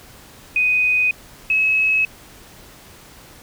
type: tone pair in turn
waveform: sine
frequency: 2496 / 2572 Hz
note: D#7 / E7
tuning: +5 / -43 cents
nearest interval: minor second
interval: 52 cents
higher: second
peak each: -14 dBFS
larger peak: neither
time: 0.56-1.11 / 1.5-2.05 s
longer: neither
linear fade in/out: 2 ms
effects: pink hiss -44 dBFS RMS until 3.42 s